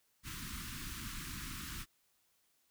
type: band-stop noise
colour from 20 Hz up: pink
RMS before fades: -44 dBFS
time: 0.23-1.86 s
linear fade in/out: 50 ms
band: 320 to 1100 Hz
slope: 48 dB/octave
effects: white hiss -75 dBFS RMS until 2.7 s